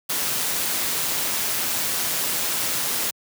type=noise with amplitude modulation; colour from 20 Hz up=white; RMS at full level=-23 dBFS; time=0.09-3.11 s; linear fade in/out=10 ms; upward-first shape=sine; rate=169 Hz; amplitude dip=30%; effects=high-pass 100 Hz 12 dB/octave

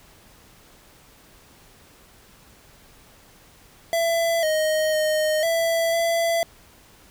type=tone with pitch steps; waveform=square; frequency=669 / 623 / 618 / 664 / 671 Hz; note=E5 / D#5 / D#5 / E5 / E5; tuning=+25 / +2 / -12 / +12 / +31 cents; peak=-20 dBFS; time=3.93-6.43 s; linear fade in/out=0 ms; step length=500 ms; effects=pink hiss -52 dBFS RMS until 7.1 s

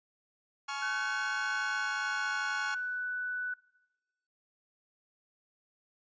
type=chord; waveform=sawtooth; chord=Db major; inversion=second; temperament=equal with one note detuned; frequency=847.1 / 1108.7 / 1396.9 Hz; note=Ab5 / Db6 / F6; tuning=+34 / 0 / 0 cents; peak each=-36 / -35 / -36 dBFS; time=0.68-2.75 s; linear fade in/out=10 ms
type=tone with pitch glide; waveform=sine; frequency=1514 to 1488 Hz; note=F#6 to F#6; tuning=+39 to +9 cents; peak=-32 dBFS; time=0.82-3.54 s; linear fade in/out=5 ms; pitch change=-30 cents; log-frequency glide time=1.32-2.39 s
effects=noise-tail reverb RT60 1.0 s tail -22 dB re dry + resampled to 16000 Hz

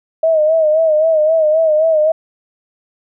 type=tone with vibrato; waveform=sine; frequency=630 Hz; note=D#5; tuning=21 cents sharp; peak=-9 dBFS; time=0.23-2.12 s; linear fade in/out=5 ms; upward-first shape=sine; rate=3.8 Hz; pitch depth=66 cents each way; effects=none

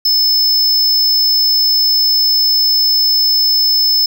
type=tone; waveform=square; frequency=5240 Hz; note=E8; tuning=11 cents flat; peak=-10 dBFS; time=0.05-4.06 s; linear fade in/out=5 ms; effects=none

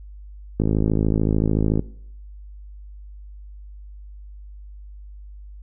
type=click train; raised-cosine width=3 ms; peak=-7 dBFS; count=65; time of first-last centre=0.6-1.794 s; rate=53.6 Hz; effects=noise-tail reverb RT60 0.7 s tail -21 dB re dry + added 50 Hz sine -37 dBFS peak until 5.62 s

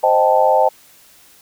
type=chord; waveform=sine; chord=A half-diminished seventh; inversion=first; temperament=equal; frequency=523.3 / 622.3 / 784 / 880 Hz; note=C5 / Eb5 / G5 / A5; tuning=0 / 0 / 0 / 0 cents; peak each=-16 dBFS; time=0.03-0.69 s; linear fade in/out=10 ms; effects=white hiss -48 dBFS RMS until 1.41 s

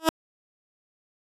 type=tone with exponential growth; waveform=15% pulse; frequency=321.5 Hz; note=E4; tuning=43 cents flat; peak=-7 dBFS; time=0-0.09 s; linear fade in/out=0 ms; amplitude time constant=18 ms; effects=resampled to 32000 Hz

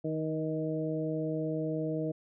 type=harmonic tone with a mistuned harmonic; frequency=156.8 Hz; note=D#3; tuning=14 cents sharp; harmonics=1 / 2 / 3 / 4; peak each=-35 / -34 / -36 / -38 dBFS; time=0.04-2.12 s; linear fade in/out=10 ms; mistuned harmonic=3; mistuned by=+17 cents; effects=none

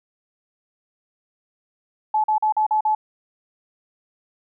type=tone bursts; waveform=sine; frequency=860 Hz; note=A5; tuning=40 cents flat; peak=-16 dBFS; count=6; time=2.14-2.95 s; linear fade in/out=5 ms; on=100 ms; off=42 ms; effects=none

